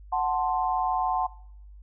sine chord, F# diminished, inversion none, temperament equal, 740 / 880 / 1046.5 Hz, F#5 / A5 / C6, 0 / 0 / 0 cents, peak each -26 / -28 / -29 dBFS, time 0.12-1.27 s, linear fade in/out 10 ms, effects noise-tail reverb RT60 0.7 s tail -21 dB re dry + added 50 Hz sine -44 dBFS peak until 1.82 s

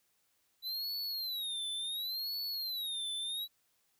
square tone with vibrato, 3951 Hz, B7, in tune, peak -36 dBFS, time 0.62-3.48 s, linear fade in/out 50 ms, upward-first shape sine, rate 0.7 Hz, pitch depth 200 cents each way, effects white hiss -75 dBFS RMS until 3.99 s

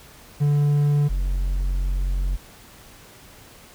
triangle tone pair in turn, 145.6 / 45.68 Hz, D3 / F#1, -15 / -21 cents, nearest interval octave + minor sixth, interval 2006 cents, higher first, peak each -14 / -18 dBFS, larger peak first, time 0.4-1.09 / 1.09-2.37 s, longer second, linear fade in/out 20 ms, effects pink hiss -47 dBFS RMS until 3.74 s

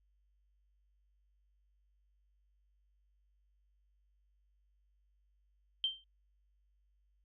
sine tone with exponential decay, 3136 Hz, G7, in tune, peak -27 dBFS, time 5.84-6.04 s, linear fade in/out 1 ms, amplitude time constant 43 ms, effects added 50 Hz sine -70 dBFS peak until 7.24 s

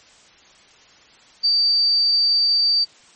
sine tone, 4635 Hz, D8, 24 cents flat, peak -14 dBFS, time 1.43-2.85 s, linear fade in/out 20 ms, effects white hiss -50 dBFS RMS until 3.15 s + MP3 32 kbps

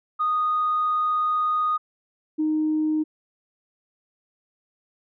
sine tone pair in turn, 1238 / 309.5 Hz, D#6 / D#4, -9 / -9 cents, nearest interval 2 octaves, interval 2400 cents, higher first, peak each -19 dBFS, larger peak neither, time 0.19-1.78 / 2.38-3.04 s, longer first, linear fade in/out 20 ms, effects tanh soft clip ceiling -15 dBFS

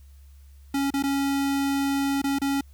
square tone with dropouts, 277.2 Hz, C#4, in tune, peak -23 dBFS, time 0.74-2.61 s, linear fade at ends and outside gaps 5 ms, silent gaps 0.905-0.938 / 1.026-1.036 / 2.218-2.24 / 2.387-2.416 s, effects added 69 Hz sine -46 dBFS peak until 2.73 s + white hiss -64 dBFS RMS until 2.73 s

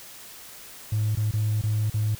triangle tone with dropouts, 107.3 Hz, A2, 43 cents flat, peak -18 dBFS, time 0.92-2.15 s, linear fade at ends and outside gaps 5 ms, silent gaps 1.152-1.172 / 1.311-1.336 / 1.614-1.636 / 1.9-1.941 s, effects tanh soft clip ceiling -18 dBFS + white hiss -44 dBFS RMS until 2.19 s

